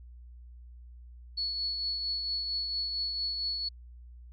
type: tone with tremolo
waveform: sine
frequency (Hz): 4400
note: C#8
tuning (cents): -14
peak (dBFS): -28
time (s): 1.37-3.69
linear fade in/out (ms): 10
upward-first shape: triangle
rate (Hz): 4.4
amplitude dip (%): 40
effects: added 60 Hz sine -46 dBFS peak until 4.32 s + MP3 64 kbps